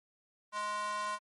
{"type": "tone with high-pass filter", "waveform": "square", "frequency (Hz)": 209.1, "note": "G#3", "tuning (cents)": 12, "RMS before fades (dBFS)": -36, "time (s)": [0.52, 1.19], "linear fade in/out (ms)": 50, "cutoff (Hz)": 1000, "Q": 3.5, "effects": ["MP3 48 kbps"]}